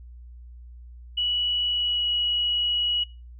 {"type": "tone with pitch glide", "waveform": "sine", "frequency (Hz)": [2938, 2916], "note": ["F#7", "F#7"], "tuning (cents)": [-13, -26], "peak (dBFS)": -22, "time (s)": [1.17, 3.04], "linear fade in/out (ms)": 10, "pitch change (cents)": -13, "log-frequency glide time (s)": [1.65, 2.09], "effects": ["noise-tail reverb RT60 0.3 s tail -22 dB re dry", "added 60 Hz sine -41 dBFS peak until 3.39 s"]}